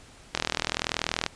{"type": "click train", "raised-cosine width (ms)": 0.2, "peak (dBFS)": -7, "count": 38, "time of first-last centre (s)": [0.35, 1.264], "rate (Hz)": 40.5, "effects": ["pink hiss -51 dBFS RMS until 1.35 s", "resampled to 22050 Hz"]}